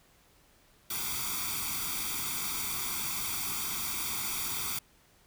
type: noise with comb filter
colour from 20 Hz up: white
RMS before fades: -34 dBFS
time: 0.9-4.79 s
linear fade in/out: 5 ms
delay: 0.86 ms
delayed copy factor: +0.9
effects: pink hiss -63 dBFS RMS until 5.26 s